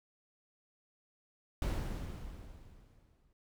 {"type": "noise with exponential decay", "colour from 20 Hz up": "brown", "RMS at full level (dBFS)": -31, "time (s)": [1.62, 3.33], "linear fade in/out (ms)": 1, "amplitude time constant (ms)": 370, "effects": []}